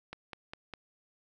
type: click train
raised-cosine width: 0.3 ms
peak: -25 dBFS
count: 4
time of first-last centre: 0.13-0.737 s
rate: 4.94 Hz
effects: none